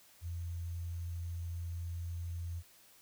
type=tone with sample-and-hold; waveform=sine; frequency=85.3 Hz; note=F2; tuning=40 cents flat; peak=-37 dBFS; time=0.21-2.63 s; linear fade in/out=50 ms; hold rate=6300 Hz; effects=white hiss -62 dBFS RMS until 3.01 s